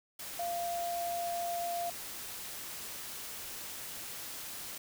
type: tone in noise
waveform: sine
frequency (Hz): 692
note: F5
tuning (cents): -16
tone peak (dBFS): -33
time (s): 0.39-1.9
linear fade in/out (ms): 5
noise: white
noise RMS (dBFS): -43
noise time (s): 0.19-4.78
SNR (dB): +7
effects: none